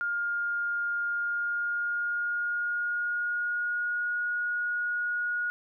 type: tone with pitch glide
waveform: sine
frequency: 1412 to 1445 Hz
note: F6 to F#6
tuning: +19 to -41 cents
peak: -27 dBFS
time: 0.01-5.5 s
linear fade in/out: 0 ms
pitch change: +40 cents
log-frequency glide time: 1.04-4.23 s
effects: none